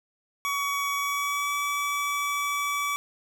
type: tone with pitch glide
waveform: 25% pulse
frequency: 1129 to 1146.7 Hz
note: C#6 to D6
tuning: +31 to -42 cents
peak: -22 dBFS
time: 0.45-2.96 s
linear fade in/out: 0 ms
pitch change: +27 cents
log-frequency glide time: 0.95-1.53 s
effects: none